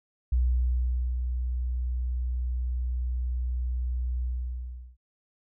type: tone with ADSR envelope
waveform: sine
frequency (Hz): 61.74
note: B1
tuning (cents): 0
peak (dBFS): -20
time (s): 0.32-4.97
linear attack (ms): 6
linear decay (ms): 830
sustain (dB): -6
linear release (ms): 730
effects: none